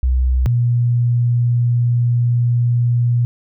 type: tone pair in turn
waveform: sine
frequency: 63.4 / 120.27 Hz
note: B1 / B2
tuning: +46 / -45 cents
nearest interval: major seventh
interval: 1109 cents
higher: second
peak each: -12 dBFS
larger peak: neither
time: 0.03-0.46 / 0.46-3.25 s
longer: second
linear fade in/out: 0 ms
effects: none